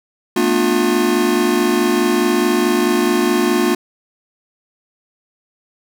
square chord, B half-diminished seventh, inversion third, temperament just, 222.2 / 246.9 / 296.3 / 355.6 Hz, A3 / B3 / D4 / F4, +17 / 0 / +15 / +31 cents, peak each -21 / -21 / -21 / -17 dBFS, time 0.36-3.75 s, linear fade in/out 5 ms, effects none

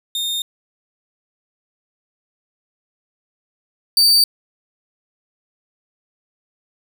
40% pulse tone pair in turn, 3660 / 4611 Hz, A#7 / D8, -32 / -33 cents, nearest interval major third, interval 399 cents, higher second, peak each -19 / -9 dBFS, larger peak second, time 0.15-0.42 / 3.97-4.24 s, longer neither, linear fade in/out 2 ms, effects none

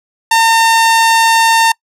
sawtooth tone, 908 Hz, A#5, 46 cents flat, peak -3 dBFS, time 0.31-1.72 s, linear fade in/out 5 ms, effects noise-tail reverb RT60 0.1 s tail -26 dB re dry + low-pass 12000 Hz 12 dB/octave

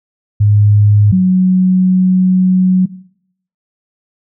sine tone pair in turn, 103.83 / 185 Hz, G#2 / F#3, 0 / 0 cents, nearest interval minor seventh, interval 1000 cents, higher second, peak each -6 dBFS, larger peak neither, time 0.4-1.12 / 1.12-2.86 s, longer second, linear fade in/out 10 ms, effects noise-tail reverb RT60 0.7 s tail -19 dB re dry

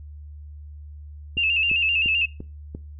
sine tone with vibrato, 2696 Hz, E7, 38 cents sharp, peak -18 dBFS, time 1.37-2.26 s, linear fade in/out 10 ms, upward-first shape square, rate 7.7 Hz, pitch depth 57 cents each way
click train, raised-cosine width 3 ms, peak -21 dBFS, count 5, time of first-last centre 1.37-2.749 s, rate 2.9 Hz
effects noise-tail reverb RT60 0.3 s tail -18 dB re dry + added 74 Hz sine -37 dBFS peak until 2.99 s

